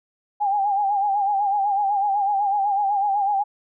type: tone with vibrato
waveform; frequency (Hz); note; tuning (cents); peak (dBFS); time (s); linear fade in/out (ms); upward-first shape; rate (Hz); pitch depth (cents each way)
sine; 806; G5; +48; -18; 0.4-3.44; 20; sine; 8; 68
effects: none